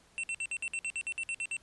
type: tone bursts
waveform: square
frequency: 2699 Hz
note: E7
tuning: 40 cents sharp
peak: -33 dBFS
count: 13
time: 0.18-1.567 s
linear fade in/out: 0 ms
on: 55 ms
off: 56 ms
effects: pink hiss -63 dBFS RMS until 1.62 s + resampled to 24000 Hz